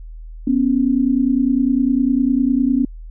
sine tone pair together, 246.2 / 276.1 Hz, B3 / C#4, -5 / -7 cents, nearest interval major second, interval 198 cents, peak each -16 dBFS, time 0.47-2.85 s, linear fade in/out 5 ms, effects added 40 Hz sine -31 dBFS peak until 3.1 s

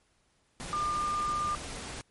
sine tone in noise, 1200 Hz, D6, 37 cents sharp, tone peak -28 dBFS, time 0.73-1.55 s, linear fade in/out 0 ms, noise pink, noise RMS -40 dBFS, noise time 0.6-2.01 s, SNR +9 dB, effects pink hiss -70 dBFS RMS until 2.1 s + MP3 48 kbps

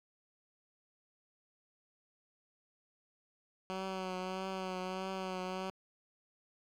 10% pulse tone with vibrato, 187.3 Hz, F#3, 21 cents sharp, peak -29 dBFS, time 3.7-5.7 s, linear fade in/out 0 ms, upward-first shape triangle, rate 1.6 Hz, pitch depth 36 cents each way, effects low-pass 5000 Hz 12 dB/octave + 10-bit

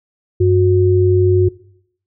sine tone pair together, 96.6 / 364.1 Hz, G2 / F#4, -25 / -28 cents, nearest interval octave + major seventh, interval 2297 cents, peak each -12 dBFS, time 0.4-1.49 s, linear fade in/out 10 ms, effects noise-tail reverb RT60 0.7 s tail -21 dB re dry

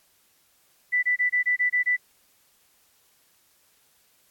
sine tone bursts, 1982 Hz, B6, 6 cents sharp, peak -19 dBFS, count 8, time 0.92-1.968 s, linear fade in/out 20 ms, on 110 ms, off 24 ms, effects white hiss -63 dBFS RMS until 4.3 s + AAC 64 kbps

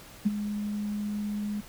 sine tone with ADSR envelope, 207.7 Hz, G#3, in tune, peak -18 dBFS, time 0.25-1.61 s, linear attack 16 ms, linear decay 26 ms, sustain -11 dB, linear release 10 ms, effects pink hiss -49 dBFS RMS until 1.68 s

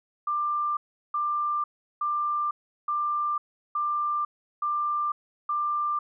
sine tone bursts, 1188 Hz, D6, 20 cents sharp, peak -24 dBFS, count 7, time 0.27-5.99 s, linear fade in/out 5 ms, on 500 ms, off 370 ms, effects none

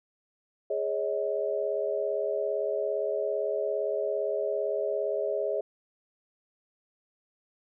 sine chord, Ab suspended fourth, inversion none, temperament equal with one note detuned, 415.3 / 554.4 / 632 Hz, Ab4 / Db5 / Eb5, 0 / 0 / +27 cents, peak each -31 dBFS, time 0.7-5.61 s, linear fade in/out 5 ms, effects none

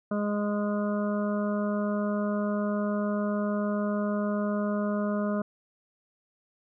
harmonic tone, 206.8 Hz, G#3, 7 cents flat, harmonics 1 / 2 / 3 / 5 / 6 / 7, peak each -27 / -36 / -32 / -41 / -39 / -43 dBFS, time 0.11-5.42 s, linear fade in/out 5 ms, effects none

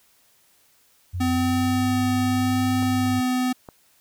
sine tone with pitch glide, 89.5 to 100.46 Hz, F2 to G2, +43 to +43 cents, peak -25 dBFS, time 1.13-3.21 s, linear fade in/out 20 ms, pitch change +200 cents, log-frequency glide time 1.3-1.88 s
square tone with vibrato, 254.1 Hz, B3, 49 cents sharp, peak -21 dBFS, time 1.2-3.53 s, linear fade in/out 10 ms, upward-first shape sine, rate 0.82 Hz, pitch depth 9 cents each way
clicks, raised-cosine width 1 ms, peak -23 / -30 / -24 dBFS, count 3, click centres 2.826 / 3.063 / 3.688 s
effects white hiss -60 dBFS RMS until 4 s

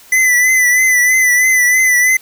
square tone with vibrato, 2004 Hz, B6, 25 cents sharp, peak -9 dBFS, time 0.12-2.17 s, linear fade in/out 5 ms, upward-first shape triangle, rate 3.1 Hz, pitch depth 53 cents each way, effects white hiss -42 dBFS RMS until 2.21 s

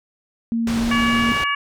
sine tone with pitch glide, 230 to 233.9 Hz, A#3 to A#3, -23 to +6 cents, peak -18 dBFS, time 0.52-1.32 s, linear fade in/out 0 ms, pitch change +29 cents, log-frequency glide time 0.78-0.91 s
pink low-pass noise, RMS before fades -28 dBFS, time 0.67-1.44 s, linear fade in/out 2 ms, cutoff 6900 Hz, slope 12 dB/octave
harmonic tone, 569 Hz, C#5, 45 cents sharp, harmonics 2 / 3 / 4 / 5, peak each -22 / -24 / -25 / -26 dBFS, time 0.91-1.55 s, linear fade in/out 5 ms
effects none

